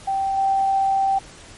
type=tone with level steps; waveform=sine; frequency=779 Hz; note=G5; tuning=11 cents flat; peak=-19 / -16 dBFS; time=0.07-1.19 s; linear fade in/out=10 ms; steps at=0.37 s; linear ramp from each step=20 ms; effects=pink hiss -43 dBFS RMS until 1.57 s + MP3 48 kbps